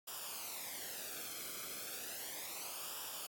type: noise with flanger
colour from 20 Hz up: white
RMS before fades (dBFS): -45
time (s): 0.07-3.27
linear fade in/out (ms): 10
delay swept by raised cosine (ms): 0.47 to 1.1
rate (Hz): 0.34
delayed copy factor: -0.7
effects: AAC 64 kbps